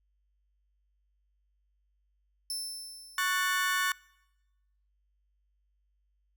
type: tone with exponential decay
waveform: 25% pulse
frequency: 5300 Hz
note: E8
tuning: 9 cents sharp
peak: -27 dBFS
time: 2.5-3.88 s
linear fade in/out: 1 ms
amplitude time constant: 300 ms
type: chord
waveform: 35% pulse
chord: F# minor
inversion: second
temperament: just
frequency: 1110 / 1480 / 1776 Hz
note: C#6 / F#6 / A6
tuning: +2 / 0 / +16 cents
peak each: -30 dBFS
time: 3.18-3.92 s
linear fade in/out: 2 ms
effects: noise-tail reverb RT60 1.0 s tail -25 dB re dry + added 50 Hz sine -70 dBFS peak until 6.36 s